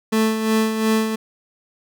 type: tone with tremolo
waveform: 30% pulse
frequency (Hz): 220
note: A3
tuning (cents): 0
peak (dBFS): -12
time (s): 0.12-1.16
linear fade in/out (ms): 10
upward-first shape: sine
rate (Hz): 2.8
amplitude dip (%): 55
effects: none